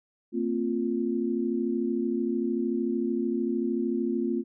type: chord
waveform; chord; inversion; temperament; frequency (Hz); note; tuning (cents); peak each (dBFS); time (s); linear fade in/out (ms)
sine; Bb suspended second; none; equal with one note detuned; 228.3 / 261.6 / 349.2; Bb3 / C4 / F4; -36 / 0 / 0; -29 / -30 / -29; 0.32-4.44; 50
effects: none